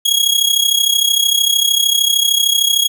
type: tone with amplitude modulation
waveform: sawtooth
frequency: 3309 Hz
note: G#7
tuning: 7 cents flat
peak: -5 dBFS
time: 0.05-2.88 s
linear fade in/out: 10 ms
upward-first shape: sine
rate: 33.2 Hz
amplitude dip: 75%
effects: none